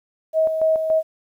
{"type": "tone with tremolo", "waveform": "sine", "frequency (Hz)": 637, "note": "D#5", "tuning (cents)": 41, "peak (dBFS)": -14, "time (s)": [0.33, 1.03], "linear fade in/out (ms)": 50, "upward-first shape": "square", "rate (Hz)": 3.5, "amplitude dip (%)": 50, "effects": ["9-bit"]}